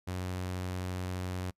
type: tone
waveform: sawtooth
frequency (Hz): 91.5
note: F#2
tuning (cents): -19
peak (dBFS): -30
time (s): 0.07-1.51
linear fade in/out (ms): 10
effects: noise-tail reverb RT60 0.1 s tail -26 dB re dry + resampled to 32000 Hz